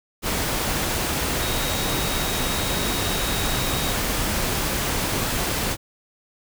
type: tone in noise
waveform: sine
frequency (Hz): 3778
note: A#7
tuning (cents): +22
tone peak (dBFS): -32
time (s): 1.39-3.96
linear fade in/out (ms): 50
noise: pink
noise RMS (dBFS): -24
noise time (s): 0.22-5.77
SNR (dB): -11
effects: none